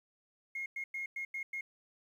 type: tone bursts at uneven times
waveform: sine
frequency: 2150 Hz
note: C7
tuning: 47 cents sharp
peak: -35 dBFS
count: 6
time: 0.55-0.66 / 0.76-0.84 / 0.94-1.06 / 1.16-1.25 / 1.34-1.43 / 1.53-1.61 s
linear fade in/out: 5 ms
effects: tanh soft clip ceiling -32 dBFS + 11-bit